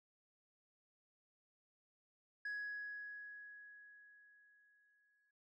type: tone with exponential decay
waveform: sine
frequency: 1672 Hz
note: G#6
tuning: 11 cents sharp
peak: -37 dBFS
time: 2.45-5.31 s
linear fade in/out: 5 ms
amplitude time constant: 620 ms
effects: noise-tail reverb RT60 0.1 s tail -22 dB re dry + tanh soft clip ceiling -39 dBFS